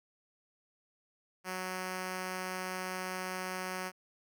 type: tone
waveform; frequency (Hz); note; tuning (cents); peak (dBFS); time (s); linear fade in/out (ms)
5% pulse; 185; F#3; 0; -25; 1.44-3.92; 50
effects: none